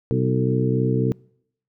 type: harmonic tone with a mistuned harmonic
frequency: 63.6 Hz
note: C2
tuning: 48 cents flat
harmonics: 2 / 3 / 4 / 5 / 6 / 7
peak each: -21 / -26 / -26 / -28 / -30 / -25 dBFS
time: 0.11-1.12 s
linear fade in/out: 0 ms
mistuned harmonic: 6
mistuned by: -39 cents
effects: noise-tail reverb RT60 0.7 s tail -26 dB re dry